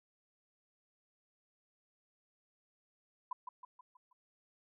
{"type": "tone with echo", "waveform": "sine", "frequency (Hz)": 1000, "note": "B5", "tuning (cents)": 21, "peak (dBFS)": -35, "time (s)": [3.31, 3.33], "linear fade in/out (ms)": 5, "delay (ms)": 160, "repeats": 5, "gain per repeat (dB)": -6, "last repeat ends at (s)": 4.13, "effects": []}